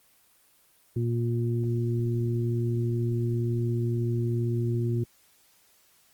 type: harmonic tone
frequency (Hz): 117.9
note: A#2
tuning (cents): +20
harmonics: 1 / 2 / 3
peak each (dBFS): -25 / -34 / -32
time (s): 0.96-5.04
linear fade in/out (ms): 5
effects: white hiss -62 dBFS RMS until 6.13 s + Opus 24 kbps